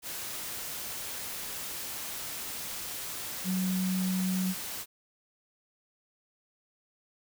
sine tone in noise, 186.1 Hz, F#3, 10 cents sharp, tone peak -27 dBFS, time 3.44-4.55 s, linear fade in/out 50 ms, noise white, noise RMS -38 dBFS, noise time 0.02-4.86 s, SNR +8 dB, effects none

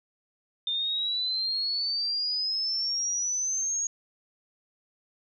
sine exponential sweep, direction up, 3592 to 6645 Hz, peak -26 dBFS, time 0.67-3.87 s, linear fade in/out 2 ms, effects none

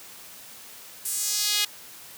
sawtooth tone with high-pass filter sweep, 415.3 Hz, G#4, in tune, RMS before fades -26 dBFS, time 1.05-1.65 s, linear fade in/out 5 ms, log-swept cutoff 9800 to 3100 Hz, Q 1.6, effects white hiss -45 dBFS RMS until 2.17 s + high-pass 80 Hz 12 dB/octave

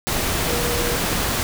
sine tone in noise, 478.3 Hz, A#4, 44 cents sharp, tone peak -26 dBFS, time 0.46-0.96 s, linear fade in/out 0 ms, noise pink, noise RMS -22 dBFS, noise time 0.07-1.43 s, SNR -7 dB, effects none

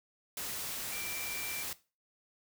sine tone in noise, 2349 Hz, D7, in tune, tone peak -43 dBFS, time 0.92-1.63 s, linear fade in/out 2 ms, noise white, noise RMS -39 dBFS, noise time 0.37-1.73 s, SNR -7 dB, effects noise-tail reverb RT60 0.3 s tail -17 dB re dry

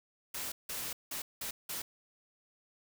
white noise bursts at uneven times, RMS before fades -39 dBFS, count 5, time 0.34-0.52 / 0.69-0.93 / 1.11-1.22 / 1.41-1.51 / 1.69-1.82 s, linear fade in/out 5 ms, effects none

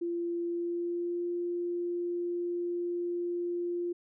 sine tone with pitch glide, 343.3 to 348.9 Hz, F4 to F4, -30 to -2 cents, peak -30 dBFS, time 0.01-3.93 s, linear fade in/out 10 ms, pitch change +28 cents, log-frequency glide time 0.45-1.27 s, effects none

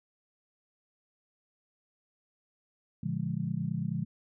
sine chord, Bb dominant seventh, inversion none, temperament just, 116.54 / 145.68 / 174.81 / 209.8 Hz, Bb2 / D3 / F3 / Ab3, 0 / -14 / +2 / +18 cents, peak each -38 / -34 / -34 / -37 dBFS, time 3.03-4.05 s, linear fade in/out 5 ms, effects none

